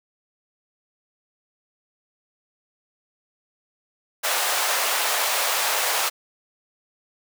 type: high-pass noise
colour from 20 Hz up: pink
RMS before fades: -23 dBFS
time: 4.23-6.1 s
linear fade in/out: 20 ms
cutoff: 600 Hz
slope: 24 dB/octave
effects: none